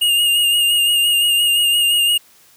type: tone with vibrato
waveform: square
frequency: 2839 Hz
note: F7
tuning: 28 cents sharp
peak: -13 dBFS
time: 0.01-2.18 s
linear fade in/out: 10 ms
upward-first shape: sine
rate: 5.8 Hz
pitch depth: 30 cents each way
effects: white hiss -50 dBFS RMS until 2.56 s + high-pass 60 Hz 12 dB/octave